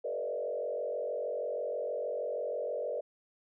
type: tone with frequency modulation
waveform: sine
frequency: 537 Hz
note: C5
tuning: 45 cents sharp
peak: -32 dBFS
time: 0.04-3.01 s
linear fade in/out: 10 ms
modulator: 46.3 Hz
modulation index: 2
effects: none